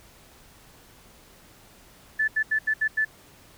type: tone bursts at uneven times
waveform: sine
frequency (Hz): 1746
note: A6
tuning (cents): -14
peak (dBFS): -20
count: 6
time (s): 2.19-2.28 / 2.36-2.43 / 2.51-2.59 / 2.67-2.74 / 2.81-2.88 / 2.97-3.05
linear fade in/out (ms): 10
effects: pink hiss -53 dBFS RMS until 3.57 s